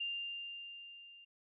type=tone with level ramp; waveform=sine; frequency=2794 Hz; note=F7; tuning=in tune; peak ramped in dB=-35 to -55 dBFS; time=0-1.25 s; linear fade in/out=10 ms; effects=none